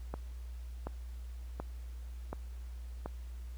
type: click train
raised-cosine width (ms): 1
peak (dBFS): -24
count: 5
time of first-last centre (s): 0.14-3.06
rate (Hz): 1.37
effects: added 60 Hz sine -41 dBFS peak until 3.57 s + pink hiss -63 dBFS RMS until 3.57 s